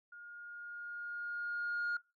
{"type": "tone with level ramp", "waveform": "sine", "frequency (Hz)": 1424, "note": "F6", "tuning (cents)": 33, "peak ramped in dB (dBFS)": [-49, -30], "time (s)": [0.12, 1.97], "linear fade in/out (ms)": 5, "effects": ["noise-tail reverb RT60 0.3 s tail -24 dB re dry", "tanh soft clip ceiling -31 dBFS"]}